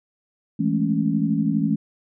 sine chord, A major seventh, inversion second, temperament equal, 164.81 / 207.7 / 220 / 277.2 Hz, E3 / G#3 / A3 / C#4, 0 / 0 / 0 / 0 cents, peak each -24 dBFS, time 0.59-1.76 s, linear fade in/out 10 ms, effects none

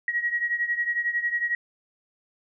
sine beating tone pair, 1900 / 1911 Hz, A#6 / A#6, +33 / +43 cents, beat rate 11 Hz, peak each -25 / -29 dBFS, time 0.08-1.55 s, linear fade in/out 2 ms, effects none

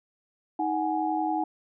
sine tone cluster, 314.5 / 743 / 834 Hz, D#4 / F#5 / G#5, +19 / +7 / +7 cents, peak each -29 dBFS, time 0.59-1.44 s, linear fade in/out 5 ms, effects none

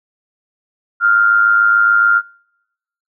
sine tone with amplitude modulation, 1396.9 Hz, F6, in tune, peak -6 dBFS, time 1-2.22 s, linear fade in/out 50 ms, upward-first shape sine, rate 107 Hz, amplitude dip 55%, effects noise-tail reverb RT60 0.9 s tail -26 dB re dry

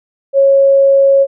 sine tone, 549 Hz, C#5, 17 cents flat, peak -5 dBFS, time 0.33-1.27 s, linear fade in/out 50 ms, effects none

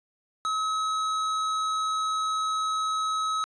sine tone with tanh clipping, 1282 Hz, E6, 49 cents flat, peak -27 dBFS, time 0.45-3.44 s, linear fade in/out 0 ms, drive 15 dB, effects resampled to 22050 Hz

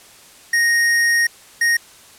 square tone bursts at uneven times, 1864.7 Hz, A#6, in tune, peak -14 dBFS, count 2, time 0.53-1.27 / 1.61-1.77 s, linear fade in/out 5 ms, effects white hiss -45 dBFS RMS until 2.18 s + low-pass 11000 Hz 12 dB/octave

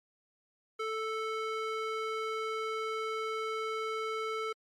square tone with band-pass filter, 440 Hz, A4, in tune, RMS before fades -35 dBFS, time 0.79-4.53 s, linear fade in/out 10 ms, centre 1400 Hz, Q 0.92, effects MP3 64 kbps

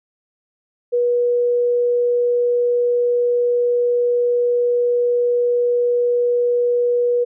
sine tone, 484.2 Hz, B4, 34 cents flat, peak -14 dBFS, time 0.92-7.25 s, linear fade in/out 20 ms, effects none

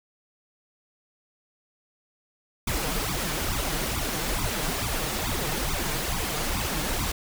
pink noise with flanger, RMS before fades -28 dBFS, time 2.67-7.12 s, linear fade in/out 5 ms, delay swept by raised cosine 0.83 to 6.63 ms, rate 2.3 Hz, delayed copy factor +0.95, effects none

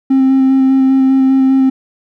triangle tone with vibrato, 265.5 Hz, C4, 25 cents sharp, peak -4 dBFS, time 0.1-1.7 s, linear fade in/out 10 ms, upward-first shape square, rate 5 Hz, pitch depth 10 cents each way, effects tanh soft clip ceiling -1 dBFS

